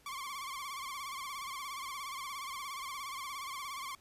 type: tone with vibrato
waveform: sawtooth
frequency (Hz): 1100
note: C#6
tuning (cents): -14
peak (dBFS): -36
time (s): 0.06-3.95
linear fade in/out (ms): 2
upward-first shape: sine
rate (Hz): 17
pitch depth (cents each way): 100
effects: pink hiss -65 dBFS RMS until 4 s + resampled to 32000 Hz